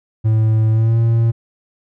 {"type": "tone with pitch glide", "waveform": "triangle", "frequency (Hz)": [110, 114.94], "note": ["A2", "A#2"], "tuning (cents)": [0, -24], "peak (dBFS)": -9, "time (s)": [0.24, 1.32], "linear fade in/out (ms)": 20, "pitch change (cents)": 76, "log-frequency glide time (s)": [0.71, 0.98], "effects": []}